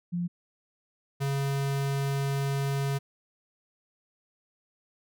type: tone pair in turn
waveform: sine / square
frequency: 174.61 / 138.59 Hz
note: F3 / C#3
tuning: 0 / 0 cents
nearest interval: major third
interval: 400 cents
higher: first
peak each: -27 dBFS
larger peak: neither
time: 0.12-0.28 / 1.2-2.99 s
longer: second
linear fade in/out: 20 ms
effects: none